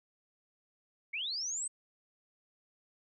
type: linear sweep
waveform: sine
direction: up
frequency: 2122 to 8372 Hz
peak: -34 dBFS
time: 1.13-1.68 s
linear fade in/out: 10 ms
effects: none